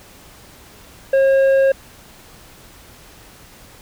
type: tone with tanh clipping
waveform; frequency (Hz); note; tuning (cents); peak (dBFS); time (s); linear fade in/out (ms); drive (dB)
triangle; 540; C#5; -45; -12; 1.13-1.72; 5; 11
effects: pink hiss -44 dBFS RMS until 3.81 s